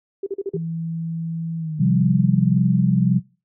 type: tone bursts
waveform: sine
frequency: 392 Hz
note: G4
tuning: in tune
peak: -22 dBFS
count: 5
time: 0.23-0.569 s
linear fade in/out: 5 ms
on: 35 ms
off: 41 ms
type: tone with pitch glide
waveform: sine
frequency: 164.6 to 153.58 Hz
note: E3 to D#3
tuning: -2 to -22 cents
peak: -24 dBFS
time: 0.54-2.58 s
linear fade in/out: 2 ms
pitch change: -120 cents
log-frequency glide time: 1.58-1.77 s
type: chord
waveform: sine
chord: C suspended fourth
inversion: none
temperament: just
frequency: 130.81 / 174.42 / 196.22 Hz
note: C3 / F3 / G3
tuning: 0 / -2 / +2 cents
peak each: -19 / -18 / -20 dBFS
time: 1.79-3.2 s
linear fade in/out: 20 ms
effects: noise-tail reverb RT60 0.3 s tail -21 dB re dry